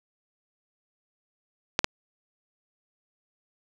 clicks, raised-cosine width 0.2 ms, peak -3 dBFS, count 2, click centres 1.791 / 1.844 s, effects none

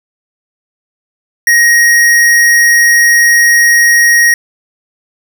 square tone, 1881 Hz, A#6, 15 cents sharp, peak -5 dBFS, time 1.47-4.34 s, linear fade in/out 2 ms, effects none

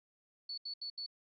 sine tone bursts, 4441 Hz, C#8, 2 cents sharp, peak -39 dBFS, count 4, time 0.49-1.063 s, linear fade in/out 5 ms, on 87 ms, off 75 ms, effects none

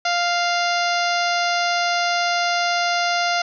harmonic tone, 698 Hz, F5, 1 cent flat, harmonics 1 / 2 / 3 / 4 / 5 / 6 / 7 / 8 / 9, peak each -21 / -24 / -27 / -30 / -32 / -31 / -29 / -35 / -36 dBFS, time 0.05-3.42 s, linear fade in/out 5 ms, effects none

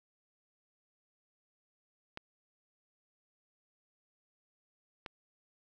clicks, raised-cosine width 0.3 ms, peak -25 dBFS, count 2, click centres 2.174 / 5.062 s, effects none

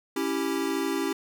square chord, C# diminished, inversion none, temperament equal, 277.2 / 329.6 / 392 Hz, C#4 / E4 / G4, 0 / 0 / 0 cents, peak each -31 dBFS, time 0.16-1.13 s, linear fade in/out 5 ms, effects none

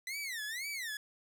sawtooth tone with vibrato, 1975.5 Hz, B6, in tune, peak -34 dBFS, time 0.07-0.97 s, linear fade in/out 2 ms, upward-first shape sine, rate 2 Hz, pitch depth 270 cents each way, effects none

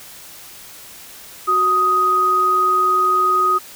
sine tone pair together, 370 / 1250.3 Hz, F#4 / D#6, 0 / +8 cents, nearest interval octave + major sixth, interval 2108 cents, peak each -24 / -13 dBFS, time 1.47-3.59 s, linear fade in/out 20 ms, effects white hiss -39 dBFS RMS until 3.75 s

